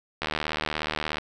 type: click train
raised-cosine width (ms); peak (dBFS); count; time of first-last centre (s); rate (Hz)
0.3; -11; 75; 0.22-1.184; 76.8
effects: none